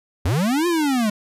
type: linear two-way sweep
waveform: square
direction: up then down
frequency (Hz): 73.42 to 356.8 to 202.8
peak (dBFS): -18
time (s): 0.25-1.1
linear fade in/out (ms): 5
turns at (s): 0.67
effects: resampled to 32000 Hz